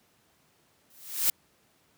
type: noise with exponential growth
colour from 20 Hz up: blue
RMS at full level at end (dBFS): -21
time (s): 0.9-1.3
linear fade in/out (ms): 2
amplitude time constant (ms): 86
effects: pink hiss -66 dBFS RMS until 1.97 s + high-pass 100 Hz 12 dB/octave